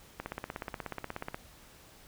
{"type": "click train", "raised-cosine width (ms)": 0.5, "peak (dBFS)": -21, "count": 20, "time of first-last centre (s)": [0.2, 1.345], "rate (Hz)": 16.6, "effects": ["pink hiss -56 dBFS RMS until 2.07 s"]}